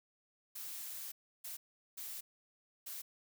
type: noise bursts at uneven times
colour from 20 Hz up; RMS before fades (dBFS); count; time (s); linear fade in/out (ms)
blue; -45; 4; 0.55-1.12 / 1.44-1.57 / 1.97-2.21 / 2.86-3.02; 10
effects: none